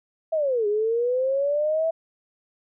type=linear two-way sweep; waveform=sine; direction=down then up; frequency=659.3 to 407.3 to 659.3 Hz; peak=-20 dBFS; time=0.32-1.91 s; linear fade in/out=10 ms; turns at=0.67 s; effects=none